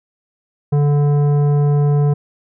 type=tone with tanh clipping; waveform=triangle; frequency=145.3 Hz; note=D3; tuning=18 cents flat; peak=-13 dBFS; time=0.72-2.14 s; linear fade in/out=10 ms; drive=16 dB; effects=none